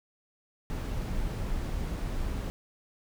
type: noise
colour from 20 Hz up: brown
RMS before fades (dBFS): -32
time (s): 0.7-2.5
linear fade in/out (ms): 0
effects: none